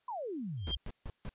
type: exponential sweep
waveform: sine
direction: down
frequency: 1046.5 to 51.8 Hz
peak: -36 dBFS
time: 0.08-0.77 s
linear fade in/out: 5 ms
type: tone with exponential growth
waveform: sine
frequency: 3182 Hz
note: G7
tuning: 25 cents sharp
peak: -29 dBFS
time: 0.57-0.75 s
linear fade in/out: 5 ms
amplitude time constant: 38 ms
type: noise bursts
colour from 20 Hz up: brown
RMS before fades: -40 dBFS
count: 4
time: 0.67-1.292 s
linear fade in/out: 0 ms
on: 43 ms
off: 150 ms
effects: white hiss -74 dBFS RMS until 1.34 s + resampled to 8000 Hz